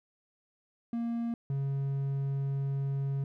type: tone pair in turn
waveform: triangle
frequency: 233.4 / 137.86 Hz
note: A#3 / C#3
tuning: +2 / -9 cents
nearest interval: major sixth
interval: 911 cents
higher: first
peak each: -28 / -27 dBFS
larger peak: second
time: 0.93-1.34 / 1.5-3.24 s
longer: second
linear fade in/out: 2 ms
effects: none